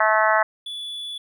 harmonic tone, 216.8 Hz, A3, 25 cents flat, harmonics 3 / 4 / 5 / 6 / 7 / 8 / 9, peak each -21 / -22 / -23 / -24 / -24 / -25 / -26 dBFS, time 0-0.43 s, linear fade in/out 5 ms
triangle tone, 3441 Hz, A7, 39 cents flat, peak -28 dBFS, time 0.66-1.18 s, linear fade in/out 5 ms
effects none

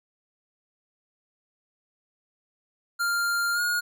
square tone with pitch glide, 1396.9 to 1436.2 Hz, F6 to F6, 0 to +48 cents, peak -24 dBFS, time 2.99-3.81 s, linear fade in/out 20 ms, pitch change +48 cents, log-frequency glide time 3.54-3.6 s, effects none

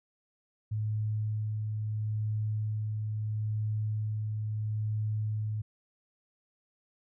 sine tone with tremolo, 107.4 Hz, A2, 41 cents flat, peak -28 dBFS, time 0.71-5.62 s, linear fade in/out 10 ms, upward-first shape sine, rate 0.75 Hz, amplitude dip 25%, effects none

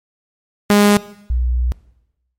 sawtooth / sine tone pair in turn, 205.5 / 61.1 Hz, G#3 / B1, -18 / -18 cents, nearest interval octave + major sixth, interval 2100 cents, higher first, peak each -5 / -14 dBFS, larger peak first, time 0.7-0.97 / 1.3-1.72 s, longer second, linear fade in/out 0 ms, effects noise-tail reverb RT60 0.9 s tail -19 dB re dry + MP3 64 kbps

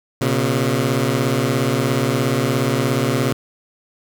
15% pulse beating tone pair, 120.2 / 137.2 Hz, B2 / C#3, -46 / -17 cents, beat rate 17 Hz, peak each -13 dBFS, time 0.21-3.33 s, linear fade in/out 5 ms, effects none

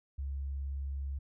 sine tone with vibrato, 68.9 Hz, C#2, 10 cents flat, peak -34 dBFS, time 0.18-1.19 s, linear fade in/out 10 ms, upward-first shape triangle, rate 19 Hz, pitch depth 11 cents each way, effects none

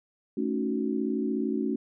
sine chord, D# half-diminished seventh, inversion second, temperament equal, 220 / 277.2 / 311.1 / 370 Hz, A3 / C#4 / D#4 / F#4, 0 / 0 / 0 / 0 cents, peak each -30 / -30 / -35 / -32 dBFS, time 0.37-1.76 s, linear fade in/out 5 ms, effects none

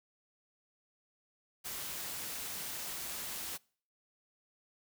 white noise, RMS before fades -41 dBFS, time 1.64-3.58 s, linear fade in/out 20 ms, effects noise-tail reverb RT60 0.5 s tail -26 dB re dry

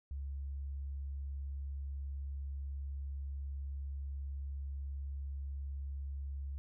sine tone, 69.3 Hz, C#2, in tune, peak -38 dBFS, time 0.11-6.58 s, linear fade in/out 0 ms, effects none

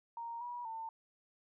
sine tone with pitch steps, 931 / 967 / 899 Hz, A#5 / B5 / A5, -2 / -37 / +37 cents, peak -40 dBFS, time 0.17-0.89 s, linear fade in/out 2 ms, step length 240 ms, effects none

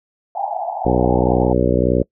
pink band-pass noise, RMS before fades -24 dBFS, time 0.35-1.53 s, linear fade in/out 5 ms, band 660 to 870 Hz, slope 96 dB/octave
harmonic tone, 61.74 Hz, B1, in tune, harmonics 1 / 2 / 3 / 4 / 5 / 6 / 7 / 8 / 9, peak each -22 / -22 / -22 / -22 / -22 / -22 / -22 / -22 / -22 dBFS, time 0.85-2.03 s, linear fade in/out 5 ms
effects noise-tail reverb RT60 0.1 s tail -25 dB re dry

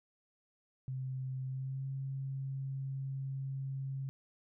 sine tone with pitch glide, 130.81 to 135.11 Hz, C3 to C#3, 0 to -44 cents, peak -36 dBFS, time 0.88-4.09 s, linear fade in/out 0 ms, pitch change +56 cents, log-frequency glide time 1.46-1.87 s, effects none

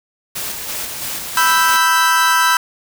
white noise with tremolo, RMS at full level -24 dBFS, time 0.35-1.77 s, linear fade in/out 10 ms, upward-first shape square, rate 3 Hz, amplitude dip 30%
40% pulse chord, E minor, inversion second, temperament equal, 987.8 / 1318.5 / 1568 Hz, B5 / E6 / G6, 0 / 0 / 0 cents, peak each -15 dBFS, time 1.37-2.57 s, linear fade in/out 2 ms
effects none

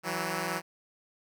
5% pulse tone pair together, 164.02 / 186.6 Hz, E3 / F#3, -8 / +15 cents, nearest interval major second, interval 223 cents, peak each -22 dBFS, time 0.03-0.62 s, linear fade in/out 50 ms, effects none

